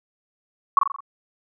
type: tone with echo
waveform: sine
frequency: 1112 Hz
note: C#6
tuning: 5 cents sharp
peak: -10 dBFS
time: 0.77-0.79 s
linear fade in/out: 2 ms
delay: 43 ms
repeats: 5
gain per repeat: -5 dB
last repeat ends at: 1.005 s
effects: none